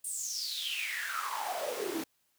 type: noise with high-pass filter sweep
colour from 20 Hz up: pink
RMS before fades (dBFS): -36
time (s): 0.04-2.04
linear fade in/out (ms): 5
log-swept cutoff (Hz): 9400 to 290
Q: 9.1
effects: white hiss -74 dBFS RMS until 2.38 s